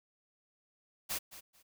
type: noise with echo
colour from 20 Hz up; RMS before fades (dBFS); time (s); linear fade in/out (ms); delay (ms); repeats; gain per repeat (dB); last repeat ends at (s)
white; -36; 1.09-1.19; 20; 220; 2; -14; 1.63
effects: none